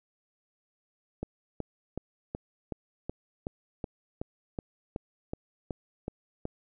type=click train; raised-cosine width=2 ms; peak=-20 dBFS; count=15; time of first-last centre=1.23-6.454 s; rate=2.68 Hz; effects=none